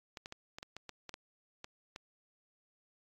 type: clicks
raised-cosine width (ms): 0.2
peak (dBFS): -27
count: 11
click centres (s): 0.172 / 0.259 / 0.324 / 0.585 / 0.629 / 0.766 / 0.893 / 1.093 / 1.141 / 1.644 / 1.961
effects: AAC 48 kbps